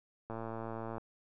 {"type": "click train", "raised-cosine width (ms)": 1, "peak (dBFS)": -27, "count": 78, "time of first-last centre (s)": [0.3, 0.981], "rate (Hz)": 113, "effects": []}